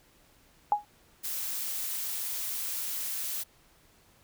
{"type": "tone with exponential decay", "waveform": "sine", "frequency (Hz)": 830.6, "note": "G#5", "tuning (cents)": 0, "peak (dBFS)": -17, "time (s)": [0.72, 0.85], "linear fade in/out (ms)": 1, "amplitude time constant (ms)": 27}
{"type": "noise", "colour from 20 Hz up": "blue", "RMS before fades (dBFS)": -34, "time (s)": [1.23, 3.44], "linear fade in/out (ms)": 20}
{"effects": ["pink hiss -62 dBFS RMS until 4.23 s"]}